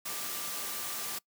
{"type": "tone in noise", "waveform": "sine", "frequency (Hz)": 1184, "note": "D6", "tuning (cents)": 14, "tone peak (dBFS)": -48, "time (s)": [0.05, 1.19], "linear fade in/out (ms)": 10, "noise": "white", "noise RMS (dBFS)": -37, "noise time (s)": [0.05, 1.19], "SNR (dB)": -14, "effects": ["noise-tail reverb RT60 0.1 s tail -23 dB re dry", "high-pass 150 Hz 12 dB/octave"]}